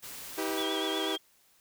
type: noise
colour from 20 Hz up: white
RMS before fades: -43 dBFS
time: 0.02-0.64 s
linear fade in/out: 20 ms
type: chord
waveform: sawtooth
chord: Eb augmented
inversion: none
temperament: equal with one note detuned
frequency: 319.1 / 392 / 493.9 Hz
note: Eb4 / G4 / B4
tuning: +44 / 0 / 0 cents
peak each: -30 / -30 / -35 dBFS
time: 0.37-1.17 s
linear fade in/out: 20 ms
type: tone with vibrato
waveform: sine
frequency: 3322 Hz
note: G#7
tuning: in tune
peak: -34 dBFS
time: 0.57-1.18 s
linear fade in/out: 10 ms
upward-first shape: sine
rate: 8.1 Hz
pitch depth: 64 cents each way
effects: white hiss -65 dBFS RMS until 1.6 s

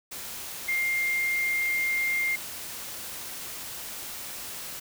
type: tone in noise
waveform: sine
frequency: 2113 Hz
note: C7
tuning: 16 cents sharp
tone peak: -24 dBFS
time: 0.68-2.36 s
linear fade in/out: 10 ms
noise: white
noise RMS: -38 dBFS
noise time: 0.11-4.8 s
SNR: +11 dB
effects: none

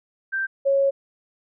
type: tone pair in turn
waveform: sine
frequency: 1568 / 550.7 Hz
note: G6 / C#5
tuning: 0 / -11 cents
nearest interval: octave + tritone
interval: 1811 cents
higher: first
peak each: -22 / -16 dBFS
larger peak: second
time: 0.32-0.47 / 0.65-0.91 s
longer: second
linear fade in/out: 20 ms
effects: none

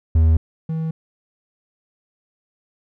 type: tone pair in turn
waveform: triangle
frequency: 80.3 / 160.6 Hz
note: E2 / E3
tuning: -45 / -45 cents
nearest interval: octave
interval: 1200 cents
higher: second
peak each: -9 / -19 dBFS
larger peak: first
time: 0.15-0.37 / 0.69-0.91 s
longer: neither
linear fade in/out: 5 ms
effects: none

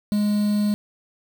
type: tone with quantisation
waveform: triangle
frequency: 207.9 Hz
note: G#3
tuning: 2 cents sharp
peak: -16 dBFS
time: 0.12-0.74 s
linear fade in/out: 0 ms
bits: 6
effects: none

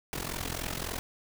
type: noise with amplitude modulation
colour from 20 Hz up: pink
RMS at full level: -32 dBFS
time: 0.13-0.99 s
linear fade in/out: 0 ms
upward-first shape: sine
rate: 43.6 Hz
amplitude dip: 85%
effects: none

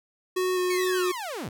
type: tone with vibrato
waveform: square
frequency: 365.8 Hz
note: F#4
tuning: 20 cents flat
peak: -24 dBFS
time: 0.36-1.12 s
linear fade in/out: 10 ms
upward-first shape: square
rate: 2.4 Hz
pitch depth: 13 cents each way
type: linear sweep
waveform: sawtooth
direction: down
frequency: 2266 to 82.7 Hz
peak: -28 dBFS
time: 0.7-1.49 s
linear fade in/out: 5 ms
effects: none

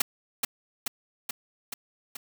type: noise with echo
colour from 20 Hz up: white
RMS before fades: -23 dBFS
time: 0-0.02 s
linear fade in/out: 5 ms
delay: 430 ms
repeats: 5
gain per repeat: -3 dB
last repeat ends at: 2.17 s
effects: none

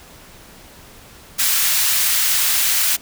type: high-pass noise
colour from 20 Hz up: white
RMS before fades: -17 dBFS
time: 1.38-2.97 s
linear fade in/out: 20 ms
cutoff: 1400 Hz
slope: 12 dB/octave
effects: pink hiss -43 dBFS RMS until 3.01 s

